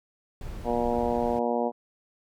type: noise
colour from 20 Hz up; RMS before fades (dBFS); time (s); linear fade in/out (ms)
brown; -37; 0.41-1.39; 2
type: harmonic tone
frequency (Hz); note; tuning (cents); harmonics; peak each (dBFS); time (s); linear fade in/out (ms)
119.4; A#2; +42; 2 / 3 / 4 / 5 / 6 / 7 / 8; -30 / -34 / -29 / -31 / -31 / -34 / -36; 0.64-1.72; 50
effects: none